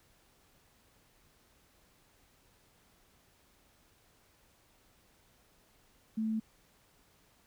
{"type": "tone", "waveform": "sine", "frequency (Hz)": 220, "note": "A3", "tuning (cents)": 0, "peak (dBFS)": -30, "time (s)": [6.17, 6.4], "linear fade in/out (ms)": 10, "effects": ["pink hiss -67 dBFS RMS until 7.46 s"]}